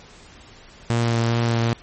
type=tone with vibrato; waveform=sawtooth; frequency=116.54 Hz; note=A#2; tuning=in tune; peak=-14 dBFS; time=0.9-1.73 s; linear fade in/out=0 ms; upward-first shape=sine; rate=2.5 Hz; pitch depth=14 cents each way; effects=pink hiss -46 dBFS RMS until 1.82 s + MP3 32 kbps